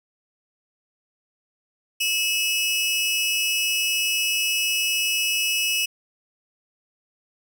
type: tone pair together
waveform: sawtooth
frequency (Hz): 2601 / 2915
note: E7 / F#7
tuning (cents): -24 / -26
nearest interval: major second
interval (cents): 198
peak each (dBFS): -20 / -21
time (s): 2-5.86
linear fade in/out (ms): 10
effects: none